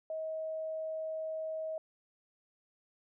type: tone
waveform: sine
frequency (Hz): 635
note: D#5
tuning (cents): +35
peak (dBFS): -35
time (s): 0.1-1.78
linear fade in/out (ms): 2
effects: none